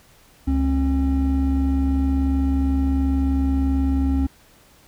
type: tone pair together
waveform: triangle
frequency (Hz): 70.13 / 269.1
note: C#2 / C4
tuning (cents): +21 / +49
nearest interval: octave + major seventh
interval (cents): 2328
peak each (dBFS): -17 / -18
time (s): 0.47-4.27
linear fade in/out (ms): 10
effects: tanh soft clip ceiling -7 dBFS + pink hiss -53 dBFS RMS until 4.87 s